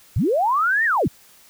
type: linear two-way sweep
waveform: sine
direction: up then down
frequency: 67 to 1898 to 67 Hz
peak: -16 dBFS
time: 0.16-1.08 s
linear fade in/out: 5 ms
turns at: 0.85 s
effects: white hiss -51 dBFS RMS until 1.49 s